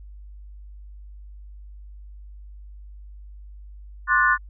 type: chord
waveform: sine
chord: D dominant seventh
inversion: third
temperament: just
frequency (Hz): 1057.2 / 1174.7 / 1468.3 / 1762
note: C6 / D6 / F#6 / A6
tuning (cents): +18 / 0 / -14 / +2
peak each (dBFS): -22 / -24 / -19 / -21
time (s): 4.07-4.38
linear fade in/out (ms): 50
effects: added 50 Hz sine -39 dBFS peak until 4.49 s